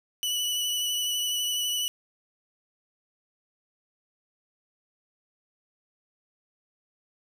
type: tone with vibrato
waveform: sawtooth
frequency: 2960 Hz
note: F#7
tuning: in tune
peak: -23 dBFS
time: 0.23-1.88 s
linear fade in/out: 0 ms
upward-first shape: triangle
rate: 12 Hz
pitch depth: 21 cents each way
effects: none

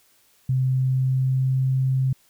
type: tone with pitch glide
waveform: sine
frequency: 130 to 131.66 Hz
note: C3 to C3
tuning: -11 to +11 cents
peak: -18 dBFS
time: 0.49-2.13 s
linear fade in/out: 5 ms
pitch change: +22 cents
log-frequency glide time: 0.62-1.78 s
effects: white hiss -60 dBFS RMS until 2.29 s

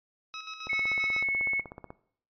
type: tone with tremolo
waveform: 10% pulse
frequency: 1285 Hz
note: E6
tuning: 45 cents flat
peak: -28 dBFS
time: 0.34-1.23 s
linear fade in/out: 0 ms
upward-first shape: square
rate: 7.6 Hz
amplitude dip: 55%
type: click train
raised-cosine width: 1 ms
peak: -27 dBFS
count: 21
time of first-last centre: 0.67-1.905 s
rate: 16.2 Hz
type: tone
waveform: sine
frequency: 2198 Hz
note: C#7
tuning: 15 cents flat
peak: -26 dBFS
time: 0.69-1.61 s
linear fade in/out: 10 ms
effects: noise-tail reverb RT60 0.6 s tail -18 dB re dry + resampled to 11025 Hz

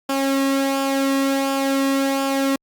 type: tone with flanger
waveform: sawtooth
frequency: 272.6 Hz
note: C#4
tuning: 29 cents flat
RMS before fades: -20 dBFS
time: 0.09-2.56 s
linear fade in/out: 5 ms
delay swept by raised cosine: 0.49 to 1.36 ms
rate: 1.4 Hz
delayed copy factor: -0.5
effects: Opus 48 kbps

